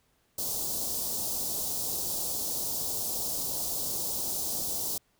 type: band-stop noise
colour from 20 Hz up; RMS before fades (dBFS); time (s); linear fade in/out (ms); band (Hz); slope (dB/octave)
white; -32; 0.38-4.98; 5; 840 to 4400; 24
effects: pink hiss -70 dBFS RMS until 5.19 s

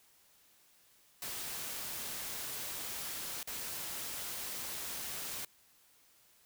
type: noise with dropouts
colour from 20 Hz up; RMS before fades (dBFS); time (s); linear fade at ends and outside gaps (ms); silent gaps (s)
white; -41; 1.22-5.45; 2; 3.43-3.473
effects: white hiss -66 dBFS RMS until 6.45 s

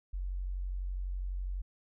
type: tone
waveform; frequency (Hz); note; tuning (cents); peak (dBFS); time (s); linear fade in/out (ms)
sine; 46.01; F#1; -9; -33; 0.13-1.62; 10
effects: none

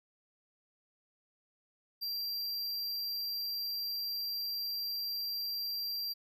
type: tone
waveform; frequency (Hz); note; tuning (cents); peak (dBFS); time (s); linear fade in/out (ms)
square; 4731; D8; +12; -35; 2.01-6.14; 20
effects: none

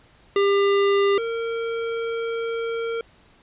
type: tone pair in turn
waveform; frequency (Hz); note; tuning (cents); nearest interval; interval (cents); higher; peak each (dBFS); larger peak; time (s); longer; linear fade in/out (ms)
square; 399.3 / 459.7; G4 / A#4; +32 / -24; major second; 244; second; -17 / -25; first; 0.36-1.18 / 1.18-3.01; second; 2
effects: pink hiss -55 dBFS RMS until 3.42 s + resampled to 8000 Hz

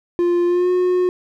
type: tone with pitch glide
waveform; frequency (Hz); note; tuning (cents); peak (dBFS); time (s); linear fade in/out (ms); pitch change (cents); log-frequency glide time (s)
triangle; 349.2 to 362.4; F4 to F#4; 0 to -36; -12; 0.19-1.09; 0; +64; 0.46-0.7
effects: none

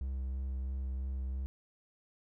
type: tone with vibrato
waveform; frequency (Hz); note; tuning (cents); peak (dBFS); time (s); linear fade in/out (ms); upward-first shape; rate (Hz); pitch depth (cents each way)
triangle; 65.7; C2; +8; -32; 0.01-1.46; 0; sine; 3; 18
effects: none

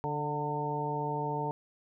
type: harmonic tone with a mistuned harmonic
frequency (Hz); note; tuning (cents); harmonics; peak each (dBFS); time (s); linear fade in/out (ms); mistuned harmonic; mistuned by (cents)
147.2; D3; +4; 1 / 2 / 3 / 4 / 5 / 6; -36 / -41 / -37 / -43 / -40 / -34; 0.04-1.51; 0; 6; +39
effects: none

